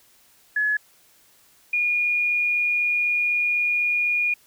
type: tone pair in turn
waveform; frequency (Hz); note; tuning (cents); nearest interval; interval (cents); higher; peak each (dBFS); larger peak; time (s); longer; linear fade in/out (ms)
sine; 1700 / 2436; G#6 / D#7; +40 / -37; tritone; 623; second; -19; neither; 0.56-0.77 / 1.73-4.34; second; 5
effects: white hiss -57 dBFS RMS until 4.46 s